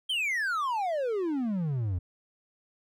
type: exponential sweep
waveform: triangle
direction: down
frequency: 3230 to 83.6 Hz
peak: -25 dBFS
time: 0.09-1.99 s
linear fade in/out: 10 ms
effects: none